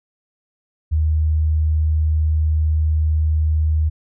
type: tone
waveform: sine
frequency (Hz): 77.78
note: D#2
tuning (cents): 0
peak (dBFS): -14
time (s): 0.91-3.9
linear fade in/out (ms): 20
effects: none